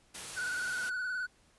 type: noise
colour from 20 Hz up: white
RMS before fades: -42 dBFS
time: 0.14-0.9 s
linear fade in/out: 10 ms
type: tone with vibrato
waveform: triangle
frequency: 1480 Hz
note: F#6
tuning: in tune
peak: -31 dBFS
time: 0.36-1.27 s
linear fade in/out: 20 ms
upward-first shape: square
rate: 19 Hz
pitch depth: 35 cents each way
effects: pink hiss -66 dBFS RMS until 1.58 s + resampled to 24000 Hz